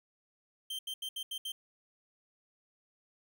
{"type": "tone bursts at uneven times", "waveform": "45% pulse", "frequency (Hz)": 3136, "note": "G7", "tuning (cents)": 0, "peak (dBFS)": -36, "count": 6, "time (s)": [[0.7, 0.79], [0.87, 0.94], [1.02, 1.09], [1.16, 1.23], [1.31, 1.38], [1.45, 1.52]], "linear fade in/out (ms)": 5, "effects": []}